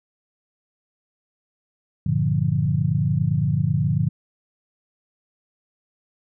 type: chord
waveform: sine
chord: G minor seventh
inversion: none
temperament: equal with one note detuned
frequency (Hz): 97.66 / 116.54 / 146.83 / 174.61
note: G2 / Bb2 / D3 / F3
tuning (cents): -6 / 0 / 0 / 0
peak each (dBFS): -26 / -24 / -21 / -25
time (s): 2.06-4.09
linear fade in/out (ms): 5
effects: none